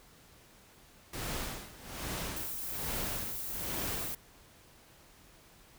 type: noise with tremolo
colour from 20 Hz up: pink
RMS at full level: -37 dBFS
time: 1.13-4.15 s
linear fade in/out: 5 ms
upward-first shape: sine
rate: 1.2 Hz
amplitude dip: 85%
type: noise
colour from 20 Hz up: violet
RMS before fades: -39 dBFS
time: 2.36-4.15 s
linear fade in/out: 5 ms
effects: pink hiss -59 dBFS RMS until 5.78 s